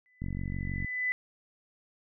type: tone with exponential growth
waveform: sine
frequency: 2000 Hz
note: B6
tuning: 21 cents sharp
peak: -25 dBFS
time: 0.06-1.12 s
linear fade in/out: 0 ms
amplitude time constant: 230 ms
type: click train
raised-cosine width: 5 ms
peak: -23 dBFS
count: 30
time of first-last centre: 0.22-0.846 s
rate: 46.3 Hz
effects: none